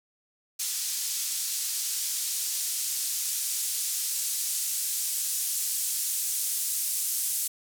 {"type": "noise with band-pass filter sweep", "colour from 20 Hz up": "blue", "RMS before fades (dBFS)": -30, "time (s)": [0.59, 7.48], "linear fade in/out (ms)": 10, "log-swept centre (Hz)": [5600, 8600], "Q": 0.87, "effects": []}